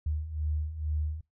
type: beating tone pair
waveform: sine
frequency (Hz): 74.8 / 77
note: D2 / D#2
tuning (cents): +32 / -17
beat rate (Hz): 2.2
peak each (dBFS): -35 / -30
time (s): 0.06-1.21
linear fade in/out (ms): 5
effects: noise-tail reverb RT60 0.2 s tail -24 dB re dry